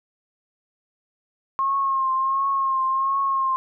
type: tone with vibrato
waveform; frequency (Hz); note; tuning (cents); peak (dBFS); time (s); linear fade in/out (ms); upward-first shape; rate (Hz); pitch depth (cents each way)
sine; 1075; C6; +47; -19; 1.59-3.56; 0; triangle; 1.4; 43
effects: none